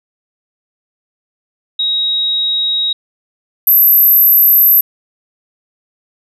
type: tone pair in turn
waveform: sine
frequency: 3800 / 12169 Hz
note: A#7 / F#9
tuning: +33 / +47 cents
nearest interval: octave + minor sixth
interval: 2014 cents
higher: second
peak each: -12 / -5 dBFS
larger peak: second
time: 1.79-2.93 / 3.67-4.81 s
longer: neither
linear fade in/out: 5 ms
effects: none